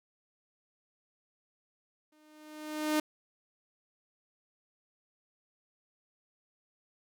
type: tone with exponential growth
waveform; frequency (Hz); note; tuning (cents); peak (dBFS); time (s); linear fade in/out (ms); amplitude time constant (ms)
sawtooth; 305.7; D#4; -30; -21; 2.12-3; 5; 190
effects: none